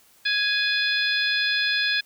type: harmonic tone with a mistuned harmonic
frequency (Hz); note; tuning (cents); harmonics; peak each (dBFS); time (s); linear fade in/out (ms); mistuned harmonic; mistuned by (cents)
831; G#5; +1; 2 / 3 / 4 / 5 / 6; -24 / -27 / -27 / -29 / -31; 0.25-2.01; 10; 4; +60
effects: white hiss -57 dBFS RMS until 2.05 s